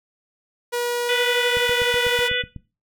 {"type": "tone", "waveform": "sawtooth", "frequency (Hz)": 482.1, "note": "B4", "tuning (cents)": -42, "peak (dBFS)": -18, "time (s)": [0.72, 2.29], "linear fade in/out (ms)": 20}
{"type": "harmonic tone", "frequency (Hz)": 493.9, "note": "B4", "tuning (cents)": 0, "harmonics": [1, 3, 4, 5, 6, 7], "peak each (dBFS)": [-27, -27, -27, -27, -27, -27], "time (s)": [1.08, 2.43], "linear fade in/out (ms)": 20}
{"type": "click train", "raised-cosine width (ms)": 5, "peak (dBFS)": -22, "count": 9, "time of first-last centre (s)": [1.57, 2.563], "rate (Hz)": 8.06}
{"effects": ["noise-tail reverb RT60 0.3 s tail -17 dB re dry"]}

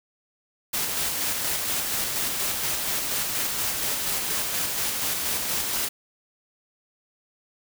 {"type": "noise with tremolo", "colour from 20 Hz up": "white", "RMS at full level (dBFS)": -26, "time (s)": [0.73, 5.89], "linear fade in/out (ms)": 10, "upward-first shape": "square", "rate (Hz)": 4.2, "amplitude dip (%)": 25, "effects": []}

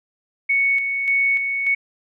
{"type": "tone with tremolo", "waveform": "sine", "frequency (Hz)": 2219, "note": "C#7", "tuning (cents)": 1, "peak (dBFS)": -15, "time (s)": [0.49, 1.75], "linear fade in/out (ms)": 10, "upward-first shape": "square", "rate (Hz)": 1.7, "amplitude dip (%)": 45, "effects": []}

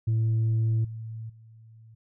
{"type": "tone with level steps", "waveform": "sine", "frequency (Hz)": 111.9, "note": "A2", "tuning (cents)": 30, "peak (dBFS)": [-19, -34, -48], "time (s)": [0.07, 1.95], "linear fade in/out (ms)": 10, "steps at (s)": [0.84, 1.29], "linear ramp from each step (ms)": 10, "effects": ["tanh soft clip ceiling -20 dBFS"]}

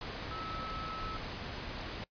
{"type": "tone in noise", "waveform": "sine", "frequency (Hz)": 1300, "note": "E6", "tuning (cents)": -24, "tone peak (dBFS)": -40, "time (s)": [0.31, 1.17], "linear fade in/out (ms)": 2, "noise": "pink", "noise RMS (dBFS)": -41, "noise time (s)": [0.01, 2.04], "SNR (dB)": -2, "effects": ["noise-tail reverb RT60 0.1 s tail -22 dB re dry", "resampled to 11025 Hz"]}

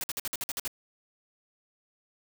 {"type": "noise bursts", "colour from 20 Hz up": "white", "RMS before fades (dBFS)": -33, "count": 9, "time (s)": [0.01, 0.677], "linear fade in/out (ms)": 0, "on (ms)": 27, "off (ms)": 53, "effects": []}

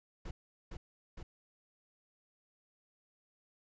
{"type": "noise with echo", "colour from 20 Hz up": "brown", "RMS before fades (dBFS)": -42, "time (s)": [0.25, 0.31], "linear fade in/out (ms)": 5, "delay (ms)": 460, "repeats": 2, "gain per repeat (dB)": -2, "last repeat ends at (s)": 1.23, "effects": ["resampled to 16000 Hz"]}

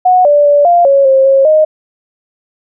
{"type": "tone with pitch steps", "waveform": "sine", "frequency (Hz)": [733, 584, 579, 696, 553, 534, 542, 620], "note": ["F#5", "D5", "D5", "F5", "C#5", "C5", "C#5", "D#5"], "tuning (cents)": [-16, -10, -25, -6, -4, 35, -39, -6], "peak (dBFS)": -4, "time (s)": [0.05, 1.65], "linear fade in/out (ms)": 10, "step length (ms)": 200, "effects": []}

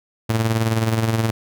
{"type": "tone with tremolo", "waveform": "sawtooth", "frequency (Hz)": 112.3, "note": "A2", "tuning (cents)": 36, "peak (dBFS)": -11, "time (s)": [0.29, 1.31], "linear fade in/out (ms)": 10, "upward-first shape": "sine", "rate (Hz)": 19, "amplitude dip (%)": 55, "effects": []}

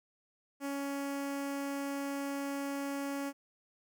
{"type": "tone with notch filter", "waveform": "sawtooth", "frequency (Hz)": 279.4, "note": "C#4", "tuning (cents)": 14, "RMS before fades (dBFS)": -37, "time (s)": [0.6, 3.33], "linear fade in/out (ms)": 50, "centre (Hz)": 3800, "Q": 1.8, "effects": []}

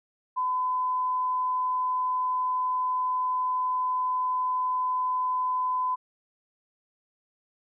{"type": "tone", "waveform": "sine", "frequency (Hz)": 1011, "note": "B5", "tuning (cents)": 40, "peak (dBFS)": -24, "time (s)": [0.36, 5.96], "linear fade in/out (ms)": 20, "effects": []}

